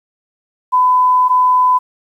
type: tone pair in turn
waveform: sine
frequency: 1005 / 1005 Hz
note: B5 / B5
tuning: +30 / +30 cents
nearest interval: unison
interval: 0 cents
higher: neither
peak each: -8 / -8 dBFS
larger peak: neither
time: 0.72-1.29 / 1.29-1.79 s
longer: first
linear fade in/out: 20 ms
effects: 8-bit